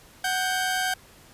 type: tone pair together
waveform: sawtooth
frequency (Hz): 744 / 1578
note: F#5 / G6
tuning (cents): +9 / +11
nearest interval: octave + minor second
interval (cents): 1302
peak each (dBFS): -23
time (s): 0.24-0.94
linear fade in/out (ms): 5
effects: pink hiss -52 dBFS RMS until 1.33 s + resampled to 32000 Hz

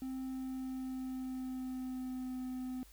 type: tone with pitch glide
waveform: triangle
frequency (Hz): 261.6 to 255.2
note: C4 to C4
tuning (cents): 0 to -43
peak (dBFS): -36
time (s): 0.02-2.83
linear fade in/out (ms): 0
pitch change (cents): -43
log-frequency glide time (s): 0.25-2.39
effects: added 50 Hz sine -58 dBFS peak until 2.92 s + white hiss -63 dBFS RMS until 2.92 s

